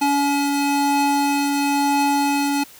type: tone pair together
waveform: square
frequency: 283.4 / 849.2 Hz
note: C#4 / G#5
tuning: +38 / +38 cents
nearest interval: octave + perfect fifth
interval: 1900 cents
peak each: -20 / -21 dBFS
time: 0.01-2.64 s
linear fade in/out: 10 ms
effects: white hiss -45 dBFS RMS until 2.79 s